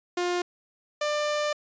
sawtooth tone pair in turn, 354.2 / 595.7 Hz, F4 / D5, +24 / +24 cents, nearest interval major sixth, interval 900 cents, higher second, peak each -21 dBFS, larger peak neither, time 0.17-0.42 / 1.01-1.53 s, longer second, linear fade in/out 5 ms, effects resampled to 16000 Hz

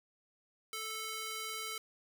square tone with high-pass filter, 438.9 Hz, A4, 4 cents flat, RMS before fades -41 dBFS, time 0.73-1.78 s, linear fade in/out 2 ms, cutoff 1500 Hz, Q 0.56, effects none

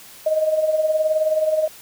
sine tone with tremolo, 624 Hz, D#5, 5 cents sharp, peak -13 dBFS, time 0.26-1.68 s, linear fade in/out 5 ms, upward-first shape triangle, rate 19 Hz, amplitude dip 70%, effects white hiss -43 dBFS RMS until 1.81 s

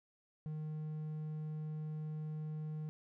triangle tone with hard clipping, 154.2 Hz, D#3, 15 cents flat, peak -40 dBFS, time 0.46-2.89 s, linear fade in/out 0 ms, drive 6 dB, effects none

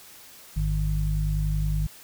harmonic tone, 50.7 Hz, G#1, 41 cents flat, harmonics 1 / 2 / 3, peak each -24 / -33 / -27 dBFS, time 0.56-1.87 s, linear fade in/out 10 ms, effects white hiss -48 dBFS RMS until 2.03 s

